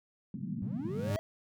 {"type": "band-pass noise", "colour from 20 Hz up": "white", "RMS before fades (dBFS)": -38, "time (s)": [0.34, 1.12], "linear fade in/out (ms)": 2, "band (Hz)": [120, 230], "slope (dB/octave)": 48}
{"type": "linear sweep", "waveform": "triangle", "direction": "up", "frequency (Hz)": [87.31, 664], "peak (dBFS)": -35, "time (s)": [0.62, 1.19], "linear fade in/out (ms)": 0}
{"type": "tone with exponential growth", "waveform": "40% pulse", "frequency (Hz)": 102.6, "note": "G#2", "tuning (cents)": -21, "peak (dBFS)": -27, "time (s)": [0.72, 1.16], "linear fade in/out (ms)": 0, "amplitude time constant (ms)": 95}
{"effects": []}